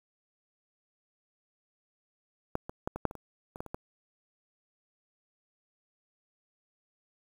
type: clicks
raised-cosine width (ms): 1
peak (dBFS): -15 / -24 / -17 / -22 / -11 / -28 / -29 / -28 / -21 / -30 / -21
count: 11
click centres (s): 2.554 / 2.695 / 2.875 / 2.96 / 3.053 / 3.111 / 3.153 / 3.559 / 3.605 / 3.663 / 3.745
effects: 8-bit